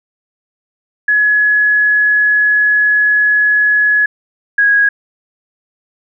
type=tone pair in turn; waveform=sine; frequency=1691 / 1653.3 Hz; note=G#6 / G#6; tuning=+31 / -8 cents; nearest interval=unison; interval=39 cents; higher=first; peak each=-8 / -7 dBFS; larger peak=second; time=1.08-4.06 / 4.58-4.89 s; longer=first; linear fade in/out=5 ms; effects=none